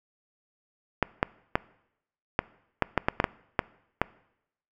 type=clicks; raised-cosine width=0.5 ms; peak=-6 dBFS; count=11; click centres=1.027 / 1.229 / 1.555 / 2.391 / 2.823 / 2.977 / 3.085 / 3.201 / 3.242 / 3.592 / 4.016 s; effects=noise-tail reverb RT60 0.8 s tail -22 dB re dry